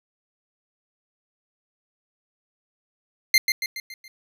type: tone with echo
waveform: 25% pulse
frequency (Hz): 2093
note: C7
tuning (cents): 0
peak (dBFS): -9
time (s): 3.34-3.38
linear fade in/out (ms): 2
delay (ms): 140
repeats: 5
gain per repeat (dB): -6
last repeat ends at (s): 4.08
effects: none